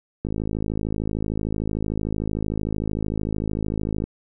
click train, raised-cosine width 3 ms, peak -13 dBFS, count 203, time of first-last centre 0.25-4.04 s, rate 53.3 Hz, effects none

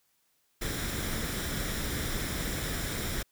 pink noise with comb filter, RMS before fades -33 dBFS, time 0.61-3.23 s, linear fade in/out 10 ms, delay 0.55 ms, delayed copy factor +0.5, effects white hiss -72 dBFS RMS until 3.31 s

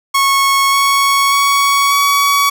sawtooth tone with pitch steps, 1100 / 1109.6 / 1119.2 / 1129 Hz, C#6 / C#6 / C#6 / C#6, -14 / +1 / +16 / +31 cents, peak -6 dBFS, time 0.14-2.5 s, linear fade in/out 10 ms, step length 590 ms, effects none

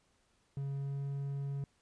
triangle tone with pitch glide, 138.59 to 139.55 Hz, C#3 to C#3, 0 to +12 cents, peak -33 dBFS, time 0.57-1.64 s, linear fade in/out 2 ms, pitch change +12 cents, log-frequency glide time 0.73-1.05 s, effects pink hiss -73 dBFS RMS until 1.81 s + resampled to 22050 Hz

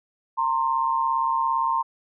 sine tone pair together, 917.5 / 1055 Hz, A#5 / C6, -28 / +14 cents, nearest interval major second, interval 242 cents, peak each -23 dBFS, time 0.37-1.83 s, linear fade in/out 20 ms, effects none

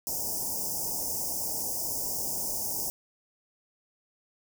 white band-stop noise, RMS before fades -32 dBFS, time 0.07-2.9 s, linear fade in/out 0 ms, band 950 to 5000 Hz, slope 96 dB/octave, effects none

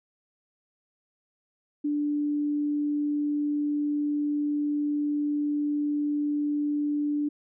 sine tone, 293.7 Hz, D4, in tune, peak -24 dBFS, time 1.84-7.29 s, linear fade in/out 10 ms, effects none

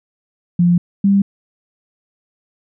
sine tone pair in turn, 174.61 / 198.27 Hz, F3 / G3, 0 / +20 cents, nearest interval major second, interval 220 cents, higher second, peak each -9 dBFS, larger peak neither, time 0.59-0.78 / 1.04-1.22 s, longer first, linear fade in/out 5 ms, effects none

